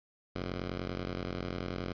10% pulse ring-modulated tone, 90 Hz, F#2, 47 cents flat, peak -24 dBFS, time 0.35-1.93 s, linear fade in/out 10 ms, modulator 25.3 Hz, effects resampled to 11025 Hz + 9-bit

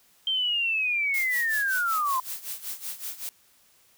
sine linear sweep, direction down, 3158 to 1009 Hz, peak -23 dBFS, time 0.27-2.2 s, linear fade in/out 2 ms
blue noise with tremolo, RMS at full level -33 dBFS, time 1.14-3.29 s, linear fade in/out 0 ms, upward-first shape sine, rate 5.3 Hz, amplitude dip 80%
effects white hiss -61 dBFS RMS until 3.97 s

